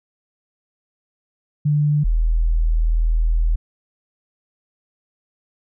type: tone pair in turn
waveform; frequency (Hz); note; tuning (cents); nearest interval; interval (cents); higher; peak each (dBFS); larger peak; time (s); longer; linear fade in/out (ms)
sine; 148 / 40.54; D3 / E1; +14 / -28; octave + minor seventh; 2242; first; -14; neither; 1.65-2.04 / 2.04-3.56; second; 10
effects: none